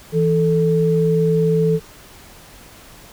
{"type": "tone pair together", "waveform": "sine", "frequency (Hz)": [164.05, 440], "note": ["E3", "A4"], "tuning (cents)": [-8, 0], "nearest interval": "octave + perfect fourth", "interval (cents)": 1708, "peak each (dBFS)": -16, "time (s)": [0.12, 1.8], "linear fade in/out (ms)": 50, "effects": ["pink hiss -43 dBFS RMS until 3.12 s"]}